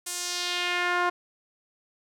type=tone with band-pass filter sweep; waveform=sawtooth; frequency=354.4 Hz; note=F4; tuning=25 cents sharp; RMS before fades=-28 dBFS; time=0.06-1.1 s; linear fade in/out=10 ms; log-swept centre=9100 to 1100 Hz; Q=1.6; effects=none